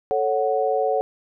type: chord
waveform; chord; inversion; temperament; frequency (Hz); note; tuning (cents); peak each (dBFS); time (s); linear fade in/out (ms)
sine; F# minor; first; equal; 440 / 554.4 / 740; A4 / C#5 / F#5; 0 / 0 / 0; -23; 0.11-1.01; 0
effects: none